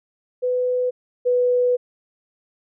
sine tone pair in turn, 499.6 / 494.1 Hz, B4 / B4, +20 / +1 cents, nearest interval unison, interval 19 cents, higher first, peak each -18 / -15 dBFS, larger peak second, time 0.42-0.91 / 1.25-1.77 s, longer second, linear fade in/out 20 ms, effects none

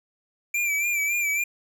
square tone with vibrato, 2349 Hz, D7, in tune, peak -23 dBFS, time 0.54-1.44 s, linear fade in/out 5 ms, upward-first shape sine, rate 3.6 Hz, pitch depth 52 cents each way, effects none

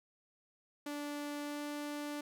sawtooth tone with pitch glide, 291.6 to 293.3 Hz, D4 to D4, -12 to -2 cents, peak -35 dBFS, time 0.86-2.21 s, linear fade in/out 5 ms, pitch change +10 cents, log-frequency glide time 1.42-1.61 s, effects none

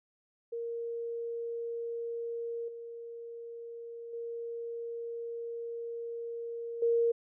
sine tone with level steps, 466.2 Hz, A#4, in tune, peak -34 / -41 / -36 / -24 dBFS, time 0.52-7.12 s, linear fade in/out 10 ms, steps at 2.68 / 4.13 / 6.82 s, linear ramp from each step 5 ms, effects none

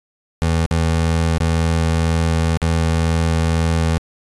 25% pulse tone with dropouts, 82 Hz, E2, 9 cents flat, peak -11 dBFS, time 0.42-3.98 s, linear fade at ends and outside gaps 0 ms, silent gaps 0.662-0.71 / 1.382-1.403 / 2.573-2.618 s, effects resampled to 24000 Hz

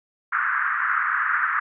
white band-pass noise, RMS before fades -23 dBFS, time 0.32-1.6 s, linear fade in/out 10 ms, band 1200 to 1700 Hz, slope 48 dB/octave, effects none

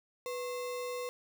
sine tone with sample-and-hold, 493.9 Hz, B4, in tune, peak -35 dBFS, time 0.26-1.09 s, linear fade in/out 0 ms, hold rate 1575 Hz, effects none

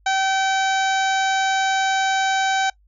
harmonic tone, 770 Hz, G5, 31 cents flat, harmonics 1 / 2 / 3 / 4 / 5 / 6 / 7 / 8 / 9, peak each -19 / -23 / -30 / -32 / -30 / -39 / -39 / -35 / -34 dBFS, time 0.06-2.7 s, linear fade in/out 5 ms, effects noise-tail reverb RT60 0.1 s tail -23 dB re dry + added 50 Hz sine -54 dBFS peak until 2.87 s

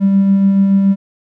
triangle tone with tremolo, 196 Hz, G3, in tune, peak -3 dBFS, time 0-0.96 s, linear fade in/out 50 ms, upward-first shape sine, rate 7 Hz, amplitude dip 40%, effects tanh soft clip ceiling -4 dBFS

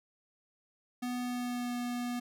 square tone with pitch glide, 246.9 to 243.4 Hz, B3 to B3, 0 to -25 cents, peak -34 dBFS, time 1.02-2.2 s, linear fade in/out 10 ms, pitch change -25 cents, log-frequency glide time 1.21-1.75 s, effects none

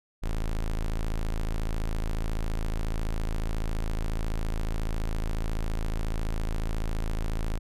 45% pulse tone, 27.19 Hz, A0, 20 cents flat, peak -26 dBFS, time 0.22-7.59 s, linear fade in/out 20 ms, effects resampled to 32000 Hz

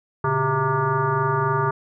sine tone with frequency modulation, 659.3 Hz, E5, in tune, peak -18 dBFS, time 0.24-1.71 s, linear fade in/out 5 ms, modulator 259 Hz, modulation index 2.7, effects none

